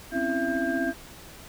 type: tone cluster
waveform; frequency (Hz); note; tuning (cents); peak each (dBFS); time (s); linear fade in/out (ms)
sine; 259 / 274.4 / 333 / 672 / 1596; C4 / C#4 / E4 / E5 / G6; -17 / -17 / +18 / +33 / +31; -30; 0.11-0.94; 50
effects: tanh soft clip ceiling -15 dBFS + pink hiss -46 dBFS RMS until 1.48 s